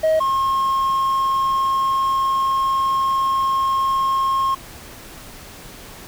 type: tone pair in turn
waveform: triangle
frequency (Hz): 633 / 1075.1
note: D#5 / C6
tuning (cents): +30 / +47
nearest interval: major sixth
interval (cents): 917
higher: second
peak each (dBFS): -11 / -14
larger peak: first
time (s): 0.03-0.2 / 0.2-4.55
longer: second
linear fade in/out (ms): 10
effects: tanh soft clip ceiling -7 dBFS + pink hiss -39 dBFS RMS until 6.07 s